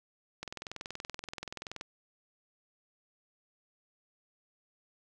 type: click train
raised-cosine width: 0.2 ms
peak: -22 dBFS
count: 30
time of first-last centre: 0.43-1.811 s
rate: 21 Hz
effects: none